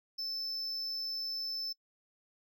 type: tone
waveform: triangle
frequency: 5274 Hz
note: E8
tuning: in tune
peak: -34 dBFS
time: 0.18-1.73 s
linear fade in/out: 10 ms
effects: noise-tail reverb RT60 0.1 s tail -24 dB re dry